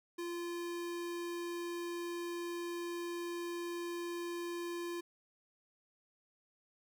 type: tone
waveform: square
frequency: 345.3 Hz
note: F4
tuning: 20 cents flat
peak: -39 dBFS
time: 0.18-5.01 s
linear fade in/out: 10 ms
effects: none